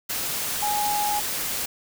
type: tone in noise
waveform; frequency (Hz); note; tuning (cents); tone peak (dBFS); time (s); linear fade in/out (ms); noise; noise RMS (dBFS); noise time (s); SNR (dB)
sine; 830.6; G#5; 0; -23; 0.62-1.2; 10; white; -28; 0.09-1.66; +2
effects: none